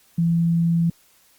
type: tone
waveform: sine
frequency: 168 Hz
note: E3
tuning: 33 cents sharp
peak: -16 dBFS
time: 0.18-0.9 s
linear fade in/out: 5 ms
effects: white hiss -57 dBFS RMS until 1.38 s + Opus 48 kbps